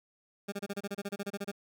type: tone bursts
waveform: 20% pulse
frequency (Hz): 200.9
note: G3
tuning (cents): +43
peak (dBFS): -29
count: 15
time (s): 0.48-1.516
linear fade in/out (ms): 10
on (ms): 42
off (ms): 29
effects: none